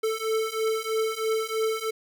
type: beating tone pair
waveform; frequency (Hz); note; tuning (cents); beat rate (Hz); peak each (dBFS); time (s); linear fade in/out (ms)
square; 440 / 443.1; A4 / A4; 0 / +12; 3.1; -29 / -28; 0.03-1.91; 10
effects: none